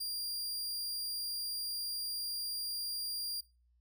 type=tone; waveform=sawtooth; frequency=4783 Hz; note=D8; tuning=31 cents sharp; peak=-33 dBFS; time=0-3.41 s; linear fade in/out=10 ms; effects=noise-tail reverb RT60 0.3 s tail -20 dB re dry + added 60 Hz sine -67 dBFS peak until 3.8 s